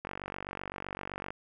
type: click train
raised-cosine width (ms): 0.5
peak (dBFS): -22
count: 61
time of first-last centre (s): 0.05-1.305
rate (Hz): 47.8
effects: none